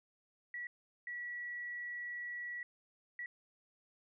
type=tone bursts at uneven times; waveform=sine; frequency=1937 Hz; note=B6; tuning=34 cents flat; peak=-40 dBFS; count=3; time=0.54-0.67 / 1.07-2.63 / 3.19-3.26 s; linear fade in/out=2 ms; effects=none